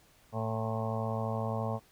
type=harmonic tone with a mistuned harmonic; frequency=111.6 Hz; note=A2; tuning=25 cents sharp; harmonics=1 / 2 / 4 / 5 / 6 / 7 / 8 / 9 / 10; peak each=-34 / -38 / -41 / -39 / -40 / -42 / -43 / -48 / -43 dBFS; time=0.32-1.8 s; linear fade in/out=50 ms; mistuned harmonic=10; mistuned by=-54 cents; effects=pink hiss -63 dBFS RMS until 1.91 s